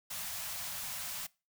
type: band-stop noise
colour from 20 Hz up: white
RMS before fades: -40 dBFS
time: 0.1-1.27 s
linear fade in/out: 10 ms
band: 210 to 590 Hz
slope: 48 dB/octave
effects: noise-tail reverb RT60 0.3 s tail -23 dB re dry